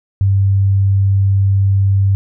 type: tone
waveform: sine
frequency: 98 Hz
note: G2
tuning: in tune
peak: -9 dBFS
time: 0.21-2.15 s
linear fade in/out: 0 ms
effects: none